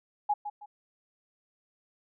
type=tone with echo; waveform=sine; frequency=830.6 Hz; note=G#5; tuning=in tune; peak=-23 dBFS; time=0.29-0.34 s; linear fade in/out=10 ms; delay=160 ms; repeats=2; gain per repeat=-10 dB; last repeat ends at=0.66 s; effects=none